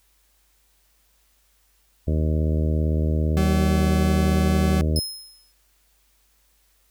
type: harmonic tone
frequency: 77.78 Hz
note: D#2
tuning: in tune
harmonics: 1 / 2 / 3 / 4 / 5 / 6 / 7 / 8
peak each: -20 / -26 / -30 / -32 / -34 / -36 / -37 / -38 dBFS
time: 2.07-5 s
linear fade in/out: 10 ms
type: tone with pitch glide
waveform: 40% pulse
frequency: 190 to 188.91 Hz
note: F#3 to F#3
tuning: +46 to +36 cents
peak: -20 dBFS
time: 3.37-4.81 s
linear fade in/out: 0 ms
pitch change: -10 cents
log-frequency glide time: 3.68-3.83 s
type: tone with exponential decay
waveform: sawtooth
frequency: 5150 Hz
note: E8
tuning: 41 cents flat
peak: -19 dBFS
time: 4.96-5.52 s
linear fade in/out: 1 ms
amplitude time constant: 120 ms
effects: added 50 Hz sine -64 dBFS peak until 6.9 s + white hiss -64 dBFS RMS until 6.9 s